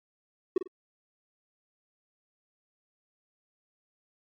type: tone with echo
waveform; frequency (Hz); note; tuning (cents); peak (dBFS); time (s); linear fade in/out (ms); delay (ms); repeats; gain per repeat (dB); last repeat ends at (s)
triangle; 369.8; F#4; -1; -17; 0.56-0.58; 5; 48; 2; -11; 0.676
effects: tanh soft clip ceiling -14 dBFS + MP3 64 kbps